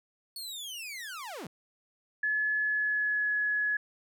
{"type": "linear sweep", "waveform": "sawtooth", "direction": "down", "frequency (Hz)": [4435, 127.3], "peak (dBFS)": -35, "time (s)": [0.36, 1.47], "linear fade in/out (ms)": 2}
{"type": "tone with pitch glide", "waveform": "sine", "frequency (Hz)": [1711, 1692.3], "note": ["A6", "G#6"], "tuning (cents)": [-49, 32], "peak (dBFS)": -26, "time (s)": [2.23, 3.77], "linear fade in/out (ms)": 5, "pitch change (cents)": -19, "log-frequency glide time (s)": [2.56, 3.33]}
{"effects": []}